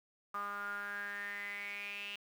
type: tone with band-pass filter sweep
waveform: sawtooth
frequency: 203 Hz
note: G#3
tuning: 39 cents flat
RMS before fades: -42 dBFS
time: 0.34-2.16 s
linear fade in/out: 5 ms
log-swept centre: 1200 to 2800 Hz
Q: 9.5
effects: 10-bit